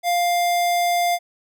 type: tone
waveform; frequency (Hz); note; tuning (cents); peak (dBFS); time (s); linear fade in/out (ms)
square; 700; F5; +4; -18; 0.03-1.19; 50
effects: none